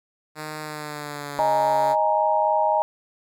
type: tone with pitch glide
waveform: 5% pulse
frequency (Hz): 153.7 to 142.58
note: D#3 to C#3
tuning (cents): -21 to +49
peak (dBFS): -20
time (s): 0.35-1.96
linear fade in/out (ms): 50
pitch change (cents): -130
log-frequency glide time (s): 0.61-1.41
type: chord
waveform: sine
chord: D# suspended fourth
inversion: none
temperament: just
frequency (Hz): 622.3 / 829.7 / 933.4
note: D#5 / G#5 / A#5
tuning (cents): 0 / -2 / +2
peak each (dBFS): -22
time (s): 1.39-2.82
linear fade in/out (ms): 0
effects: none